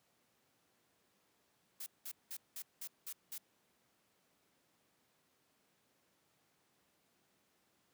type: noise bursts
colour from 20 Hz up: blue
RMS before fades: -45 dBFS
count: 7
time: 1.8-3.381 s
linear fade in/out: 5 ms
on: 63 ms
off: 190 ms
effects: pink hiss -75 dBFS RMS until 7.93 s + high-pass 150 Hz 12 dB/octave